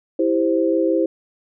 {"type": "chord", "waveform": "sine", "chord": "C major", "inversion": "first", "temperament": "equal with one note detuned", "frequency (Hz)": [329.6, 395.4, 523.3], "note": ["E4", "G4", "C5"], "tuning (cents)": [0, 15, 0], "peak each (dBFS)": [-18, -22, -20], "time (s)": [0.19, 1.06], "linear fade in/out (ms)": 5, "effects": []}